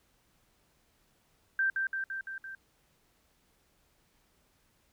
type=tone with echo; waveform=sine; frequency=1568 Hz; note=G6; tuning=in tune; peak=-25 dBFS; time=1.59-1.7 s; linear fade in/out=2 ms; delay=170 ms; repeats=5; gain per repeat=-3 dB; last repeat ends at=2.55 s; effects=pink hiss -70 dBFS RMS until 4.92 s